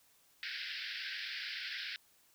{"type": "band-pass noise", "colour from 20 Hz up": "pink", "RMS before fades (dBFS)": -42, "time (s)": [0.43, 1.96], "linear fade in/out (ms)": 0, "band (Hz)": [1500, 5200], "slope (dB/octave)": 96, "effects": ["white hiss -68 dBFS RMS until 2.34 s"]}